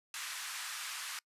pink band-pass noise, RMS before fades -42 dBFS, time 0.14-1.19 s, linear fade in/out 2 ms, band 1200 to 12000 Hz, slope 24 dB/octave, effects noise-tail reverb RT60 0.1 s tail -26 dB re dry + resampled to 32000 Hz

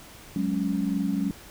sine chord, F# suspended second, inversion none, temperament just, 185 / 208.1 / 277.5 Hz, F#3 / G#3 / C#4, 0 / +4 / +2 cents, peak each -28 dBFS, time 0.36-1.31 s, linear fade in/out 2 ms, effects pink hiss -47 dBFS RMS until 1.5 s

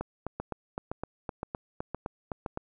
two click trains, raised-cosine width 1 ms, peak -19 / -19 dBFS, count 5 / 11, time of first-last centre 0.4-2.462 / 0.01-2.574 s, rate 1.94 / 3.9 Hz, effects none

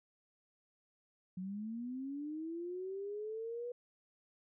sine linear sweep, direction up, 180 to 490 Hz, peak -39 dBFS, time 1.37-3.72 s, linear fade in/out 5 ms, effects none

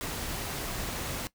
pink noise, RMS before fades -35 dBFS, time 0.01-1.27 s, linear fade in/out 0 ms, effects noise-tail reverb RT60 0.1 s tail -18 dB re dry

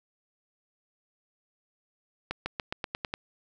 accelerating click train, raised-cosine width 0.3 ms, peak -15 dBFS, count 8, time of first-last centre 2.31-3.139 s, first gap 150 ms, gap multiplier 0.92, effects none

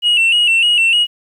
sine tone with vibrato, 2794 Hz, F7, in tune, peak -7 dBFS, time 0.02-1.07 s, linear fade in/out 50 ms, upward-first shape square, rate 3.3 Hz, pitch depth 60 cents each way, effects tanh soft clip ceiling -8 dBFS + 8-bit

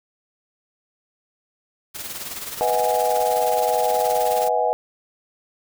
white noise with tremolo, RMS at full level -30 dBFS, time 1.94-4.49 s, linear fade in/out 20 ms, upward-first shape sine, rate 19 Hz, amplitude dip 55%
sine chord, G# minor seventh, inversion first, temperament equal with one note detuned, 493.9 / 637.2 / 740 / 830.6 Hz, B4 / D#5 / F#5 / G#5, 0 / +41 / 0 / 0 cents, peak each -23 dBFS, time 2.61-4.73 s, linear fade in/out 0 ms
effects none

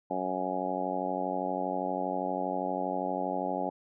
harmonic tone, 92.5 Hz, F#2, in tune, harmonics 2 / 3 / 4 / 5 / 6 / 7 / 8 / 9, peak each -40 / -37 / -40 / -41 / -37 / -37 / -37 / -35 dBFS, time 0.1-3.7 s, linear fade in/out 10 ms, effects none

